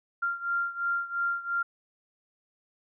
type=beating tone pair; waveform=sine; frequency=1388 / 1390.9 Hz; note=F6 / F6; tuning=-11 / -7 cents; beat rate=2.9 Hz; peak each=-29 / -32 dBFS; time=0.22-1.63 s; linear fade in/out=10 ms; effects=none